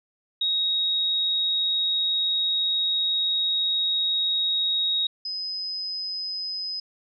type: tone pair in turn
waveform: sine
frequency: 3777 / 5042 Hz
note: A#7 / D#8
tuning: +22 / +22 cents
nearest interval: perfect fourth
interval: 500 cents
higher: second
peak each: -21 / -28 dBFS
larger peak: first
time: 0.41-5.07 / 5.25-6.8 s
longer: first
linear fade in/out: 5 ms
effects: none